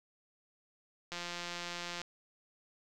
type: click train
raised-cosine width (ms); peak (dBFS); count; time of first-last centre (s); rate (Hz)
0.2; -23; 157; 1.12-2.017; 174
effects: none